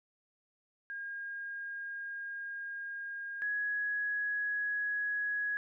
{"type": "tone pair in turn", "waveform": "sine", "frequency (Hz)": [1621, 1671.4], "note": ["G#6", "G#6"], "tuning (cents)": [-42, 11], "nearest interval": "minor second", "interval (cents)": 53, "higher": "second", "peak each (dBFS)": [-38, -31], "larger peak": "second", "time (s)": [[0.9, 3.42], [3.42, 5.57]], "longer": "first", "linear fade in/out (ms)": 0, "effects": []}